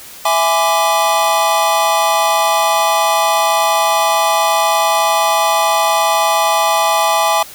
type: chord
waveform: square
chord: E dominant seventh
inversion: none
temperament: equal with one note detuned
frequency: 659.3 / 830.6 / 1011.4 / 1174.7 Hz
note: E5 / G#5 / B5 / D6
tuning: 0 / 0 / +41 / 0 cents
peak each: -18 / -16 / -20 / -18 dBFS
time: 0.25-7.43 s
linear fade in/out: 5 ms
effects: white hiss -35 dBFS RMS until 7.54 s